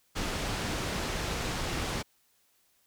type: low-pass noise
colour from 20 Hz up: pink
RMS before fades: -33 dBFS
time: 0.15-2.03 s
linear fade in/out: 20 ms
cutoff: 6700 Hz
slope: 12 dB/octave
effects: white hiss -69 dBFS RMS until 2.86 s